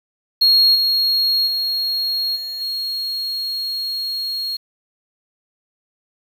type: tone with level steps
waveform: triangle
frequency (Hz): 4285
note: C8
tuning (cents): +40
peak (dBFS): -8 / -13 / -17 / -24 / -20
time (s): 0.41-4.57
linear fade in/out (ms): 10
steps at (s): 0.74 / 1.46 / 2.35 / 2.6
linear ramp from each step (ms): 20
effects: tanh soft clip ceiling -4 dBFS + 7-bit